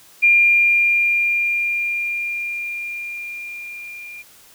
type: tone with level ramp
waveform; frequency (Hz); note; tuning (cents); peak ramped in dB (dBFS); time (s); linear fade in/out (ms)
sine; 2400; D7; +37; -9 to -33; 0.22-4.23; 20
effects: white hiss -48 dBFS RMS until 4.54 s